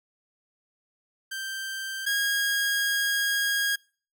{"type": "tone pair in turn", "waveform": "sawtooth", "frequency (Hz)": [1568, 1635.7], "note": ["G6", "G#6"], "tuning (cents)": [0, -27], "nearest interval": "minor second", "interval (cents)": 73, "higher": "second", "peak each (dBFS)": [-28, -20], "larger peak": "second", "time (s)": [[1.31, 2.06], [2.06, 3.76]], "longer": "second", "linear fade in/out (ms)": 10, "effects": ["noise-tail reverb RT60 0.4 s tail -25 dB re dry"]}